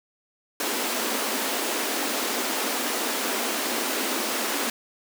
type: high-pass noise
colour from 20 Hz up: pink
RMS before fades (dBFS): -27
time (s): 0.6-4.7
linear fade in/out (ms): 2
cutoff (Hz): 220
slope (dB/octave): 96
effects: none